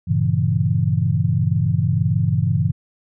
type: chord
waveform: sine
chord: G diminished seventh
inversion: none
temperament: equal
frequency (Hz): 98 / 116.54 / 138.59 / 164.81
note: G2 / Bb2 / Db3 / Fb3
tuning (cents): 0 / 0 / 0 / 0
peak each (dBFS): -21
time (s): 0.07-2.72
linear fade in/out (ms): 20
effects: none